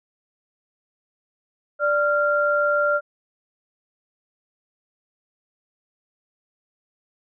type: tone pair together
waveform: sine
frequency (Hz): 587.3 / 1386.4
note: D5 / F6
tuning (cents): 0 / -13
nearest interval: octave + minor third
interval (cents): 1487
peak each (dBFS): -20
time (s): 1.79-3.01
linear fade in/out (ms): 50
effects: none